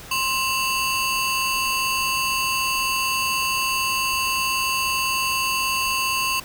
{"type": "ring-modulated tone", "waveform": "sawtooth", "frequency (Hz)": 1864.7, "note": "A#6", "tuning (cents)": 0, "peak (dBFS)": -14, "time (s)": [0.11, 6.4], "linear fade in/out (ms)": 5, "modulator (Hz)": 811, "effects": ["pink hiss -40 dBFS RMS until 6.44 s"]}